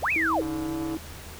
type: linear two-way sweep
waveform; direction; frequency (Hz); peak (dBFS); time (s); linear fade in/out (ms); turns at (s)
sine; up then down; 329.6 to 2637 to 329.6; -22; 0.02-0.42; 20; 0.12
type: tone with vibrato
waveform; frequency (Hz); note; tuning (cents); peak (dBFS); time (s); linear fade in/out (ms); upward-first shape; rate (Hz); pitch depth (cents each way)
sine; 320.6; E4; -48; -28; 0.16-0.97; 0; square; 1.9; 14
type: click train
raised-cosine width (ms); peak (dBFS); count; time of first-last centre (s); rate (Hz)
1; -25; 77; 0.42-0.948; 144
effects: added 78 Hz sine -43 dBFS peak until 1.39 s + pink hiss -43 dBFS RMS until 1.39 s